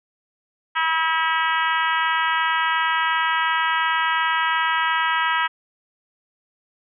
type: harmonic tone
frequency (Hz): 322.8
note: E4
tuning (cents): -36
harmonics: 3 / 4 / 5 / 6 / 7 / 8 / 9 / 10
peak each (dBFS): -23 / -24 / -25 / -26 / -32 / -33 / -31 / -33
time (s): 0.75-5.48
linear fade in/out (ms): 20
effects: none